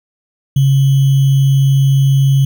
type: tone with sample-and-hold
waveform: sine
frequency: 136.5 Hz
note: C#3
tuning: 26 cents flat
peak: -7 dBFS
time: 0.56-2.45 s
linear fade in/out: 5 ms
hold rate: 3150 Hz
effects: none